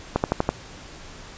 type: slowing click train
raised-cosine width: 1 ms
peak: -5 dBFS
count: 5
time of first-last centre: 0.16-0.491 s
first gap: 79 ms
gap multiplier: 1.03
effects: pink hiss -42 dBFS RMS until 1.37 s + resampled to 16000 Hz